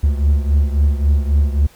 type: beating tone pair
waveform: triangle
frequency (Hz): 70.9 / 74.6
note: C#2 / D2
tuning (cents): +40 / +28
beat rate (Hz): 3.7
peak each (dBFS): -11 / -16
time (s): 0.03-1.67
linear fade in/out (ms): 10
effects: pink hiss -48 dBFS RMS until 1.75 s